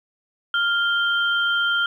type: tone pair together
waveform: sine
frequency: 1400 / 3143 Hz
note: F6 / G7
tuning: +4 / +4 cents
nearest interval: octave + major second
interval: 1400 cents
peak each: -19 / -24 dBFS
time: 0.54-1.86 s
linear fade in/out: 2 ms
effects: 9-bit